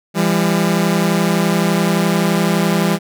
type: tone pair together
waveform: sawtooth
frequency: 169.1 / 200.8 Hz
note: E3 / G3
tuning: +44 / +42 cents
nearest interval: minor third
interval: 298 cents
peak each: -12 dBFS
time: 0.14-2.99 s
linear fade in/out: 50 ms
effects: none